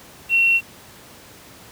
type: tone with quantisation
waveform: sine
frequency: 2725 Hz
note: F7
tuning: 43 cents flat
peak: -13 dBFS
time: 0.29-0.61 s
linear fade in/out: 50 ms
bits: 7
effects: pink hiss -44 dBFS RMS until 1.71 s + high-pass 80 Hz 12 dB/octave